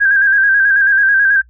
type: tone with vibrato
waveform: sine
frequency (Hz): 1604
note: G6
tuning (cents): +39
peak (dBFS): -8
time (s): 0-1.42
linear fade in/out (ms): 20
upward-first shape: square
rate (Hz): 9.2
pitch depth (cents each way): 44
effects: noise-tail reverb RT60 0.1 s tail -24 dB re dry + added 60 Hz sine -43 dBFS peak until 1.49 s